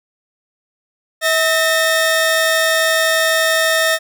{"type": "tone pair together", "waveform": "sawtooth", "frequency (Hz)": [644.6, 1822], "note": ["E5", "A#6"], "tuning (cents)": [-39, -40], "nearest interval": "octave + tritone", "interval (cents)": 1799, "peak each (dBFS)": -12, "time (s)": [1.21, 3.99], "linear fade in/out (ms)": 50, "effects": []}